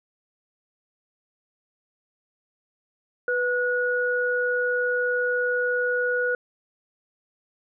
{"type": "tone pair together", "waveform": "sine", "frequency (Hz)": [493.9, 1457.1], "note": ["B4", "F#6"], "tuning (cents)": [0, -27], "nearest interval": "octave + perfect fifth", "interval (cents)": 1873, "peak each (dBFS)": -24, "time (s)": [3.28, 6.35], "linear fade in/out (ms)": 2, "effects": []}